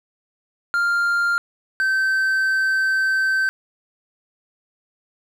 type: tone pair in turn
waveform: triangle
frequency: 1396.9 / 1547.2 Hz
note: F6 / G6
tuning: 0 / -23 cents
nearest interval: major second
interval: 177 cents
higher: second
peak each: -15 dBFS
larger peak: neither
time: 0.74-1.38 / 1.8-3.49 s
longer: second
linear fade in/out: 0 ms
effects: none